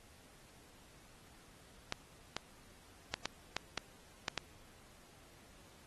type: clicks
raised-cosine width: 0.2 ms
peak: -17 dBFS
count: 8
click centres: 1.924 / 2.366 / 3.14 / 3.256 / 3.566 / 3.777 / 4.282 / 4.377 s
effects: pink hiss -62 dBFS RMS until 5.86 s + AAC 32 kbps